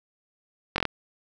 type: slowing click train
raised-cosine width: 0.3 ms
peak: -8 dBFS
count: 5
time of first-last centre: 0.76-0.853 s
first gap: 21 ms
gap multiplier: 1.07
effects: 8-bit